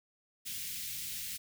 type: band-stop noise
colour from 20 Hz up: white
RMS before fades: -40 dBFS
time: 0.45-1.38 s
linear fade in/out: 20 ms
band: 200 to 2100 Hz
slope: 24 dB/octave
effects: none